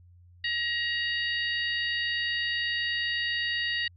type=harmonic tone with a mistuned harmonic; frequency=948 Hz; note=A#5; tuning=29 cents sharp; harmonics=2 / 3 / 4 / 5; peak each=-29 / -33 / -35 / -37 dBFS; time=0.44-3.88 s; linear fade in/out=5 ms; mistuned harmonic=5; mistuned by=-54 cents; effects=added 88 Hz sine -52 dBFS peak until 3.96 s + AAC 64 kbps